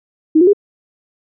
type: tone with pitch steps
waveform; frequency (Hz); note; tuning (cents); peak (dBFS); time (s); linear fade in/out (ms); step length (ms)
sine; 315 / 357.7 / 406.2; D#4 / F4 / G#4; +21 / +41 / -38; -6; 0.35-0.533; 10; 61
effects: none